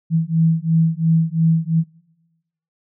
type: beating tone pair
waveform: sine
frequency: 161.6 / 164.5 Hz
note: E3 / E3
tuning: -34 / -3 cents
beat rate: 2.9 Hz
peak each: -17 / -17 dBFS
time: 0.1-1.84 s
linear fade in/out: 50 ms
effects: noise-tail reverb RT60 1.0 s tail -22 dB re dry